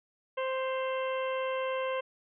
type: harmonic tone with a mistuned harmonic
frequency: 523 Hz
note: C5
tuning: 1 cent flat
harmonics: 1 / 2 / 3 / 4 / 5 / 6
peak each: -31 / -36 / -43 / -43 / -44 / -47 dBFS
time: 0.37-2.01 s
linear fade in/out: 10 ms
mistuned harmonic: 5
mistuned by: +52 cents
effects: none